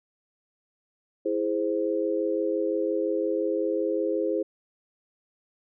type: chord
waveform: sine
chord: E augmented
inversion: none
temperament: equal with one note detuned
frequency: 329.6 / 415.3 / 521.4 Hz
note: E4 / G#4 / B#4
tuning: 0 / 0 / -6 cents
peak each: -28 dBFS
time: 1.25-4.43 s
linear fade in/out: 10 ms
effects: none